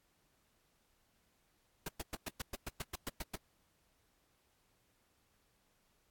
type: noise bursts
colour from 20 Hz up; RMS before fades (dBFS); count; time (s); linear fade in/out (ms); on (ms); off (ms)
pink; -40; 12; 1.86-3.358; 5; 24; 110
effects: pink hiss -75 dBFS RMS until 6.1 s + AAC 64 kbps